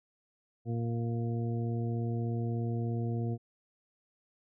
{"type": "harmonic tone", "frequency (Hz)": 116.7, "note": "A#2", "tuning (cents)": 2, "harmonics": [1, 2, 3, 4, 6], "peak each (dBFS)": [-31, -37, -41, -43, -47], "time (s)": [0.65, 3.38], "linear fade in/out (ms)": 50, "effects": []}